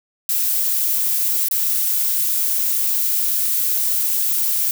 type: noise with dropouts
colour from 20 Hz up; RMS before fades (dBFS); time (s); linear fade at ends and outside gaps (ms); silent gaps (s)
violet; -19; 0.29-4.71; 1; 1.485-1.511
effects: none